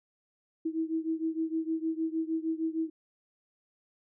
sine beating tone pair, 320.4 / 326.9 Hz, E4 / E4, -49 / -14 cents, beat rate 6.5 Hz, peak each -31 / -33 dBFS, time 0.65-2.9 s, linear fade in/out 10 ms, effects none

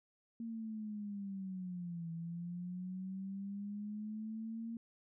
sine linear two-way sweep, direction down then up, 231 to 164.81 to 231 Hz, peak -40 dBFS, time 0.4-4.77 s, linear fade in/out 2 ms, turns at 2.11 s, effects none

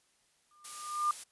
sine tone with exponential growth, 1200 Hz, D6, 37 cents sharp, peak -24 dBFS, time 0.51-1.11 s, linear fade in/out 2 ms, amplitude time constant 130 ms
blue noise, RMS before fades -42 dBFS, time 0.64-1.24 s, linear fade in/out 10 ms
effects white hiss -71 dBFS RMS until 1.31 s + resampled to 24000 Hz

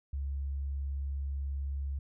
sine tone, 69.3 Hz, C#2, in tune, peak -32 dBFS, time 0.13-1.99 s, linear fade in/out 5 ms, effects none

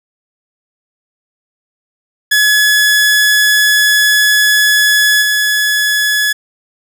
sawtooth tone with level steps, 1699 Hz, G#6, 39 cents sharp, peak -4 / -7 dBFS, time 2.31-6.33 s, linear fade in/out 10 ms, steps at 5.21 s, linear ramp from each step 20 ms, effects none

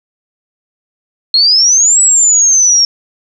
sine exponential two-way sweep, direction up then down, 4186 to 7902 to 5490 Hz, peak -5 dBFS, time 1.34-2.85 s, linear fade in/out 2 ms, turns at 2.01 s, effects none

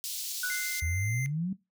pink high-pass noise, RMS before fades -36 dBFS, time 0.04-0.8 s, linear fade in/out 0 ms, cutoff 3800 Hz, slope 24 dB/octave
sine tone with exponential decay, 1480 Hz, F#6, in tune, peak -28 dBFS, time 0.43-1.08 s, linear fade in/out 5 ms, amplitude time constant 140 ms
square tone, 2084 Hz, C7, 7 cents flat, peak -35 dBFS, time 0.5-1.26 s, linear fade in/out 0 ms
sine exponential sweep, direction up, 77.78 to 195.1 Hz, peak -28 dBFS, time 0.82-1.53 s, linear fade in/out 5 ms
effects noise-tail reverb RT60 0.2 s tail -18 dB re dry

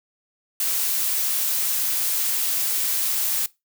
blue noise, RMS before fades -23 dBFS, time 0.6-3.46 s, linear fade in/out 2 ms, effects noise-tail reverb RT60 0.2 s tail -20 dB re dry

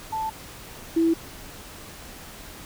sine tone pair in turn, 880 / 329.6 Hz, A5 / E4, 0 / 0 cents, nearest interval octave + perfect fourth, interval 1700 cents, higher first, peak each -25 / -17 dBFS, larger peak second, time 0.12-0.3 / 0.96-1.14 s, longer neither, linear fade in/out 10 ms, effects pink hiss -42 dBFS RMS until 2.65 s

